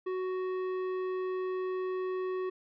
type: tone with tanh clipping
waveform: sine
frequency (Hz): 371.3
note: F#4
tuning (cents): +6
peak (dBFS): -33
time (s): 0.06-2.5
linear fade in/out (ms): 10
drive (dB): 12
effects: none